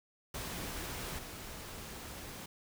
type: noise with level steps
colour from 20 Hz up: pink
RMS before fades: -41 / -46 dBFS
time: 0.34-2.46 s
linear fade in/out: 5 ms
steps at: 1.18 s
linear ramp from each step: 10 ms
effects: none